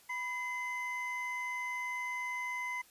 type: tone pair together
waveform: triangle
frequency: 988 / 2055 Hz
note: B5 / C7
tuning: 0 / -32 cents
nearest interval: octave + minor second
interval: 1268 cents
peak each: -38 / -35 dBFS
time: 0.09-2.82 s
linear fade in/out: 10 ms
effects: white hiss -62 dBFS RMS until 2.9 s + resampled to 32000 Hz